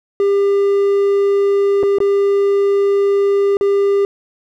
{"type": "tone with dropouts", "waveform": "triangle", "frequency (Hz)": 399.5, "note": "G4", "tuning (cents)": 33, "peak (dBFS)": -9, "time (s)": [0.2, 4.05], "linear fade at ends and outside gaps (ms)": 1, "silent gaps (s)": [[1.83, 1.834], [1.985, 2.003], [3.57, 3.61]], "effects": []}